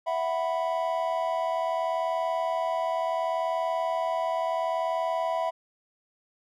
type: chord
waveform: triangle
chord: E suspended second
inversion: none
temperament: equal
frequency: 659.3 / 740 / 987.8 Hz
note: E5 / F#5 / B5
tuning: 0 / 0 / 0 cents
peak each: -26 / -30 / -29 dBFS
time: 0.06-5.51 s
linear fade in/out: 20 ms
effects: none